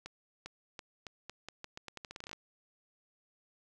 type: accelerating click train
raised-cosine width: 0.2 ms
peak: -26 dBFS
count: 19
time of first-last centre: 0.06-2.331 s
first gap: 400 ms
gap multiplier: 0.83
effects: none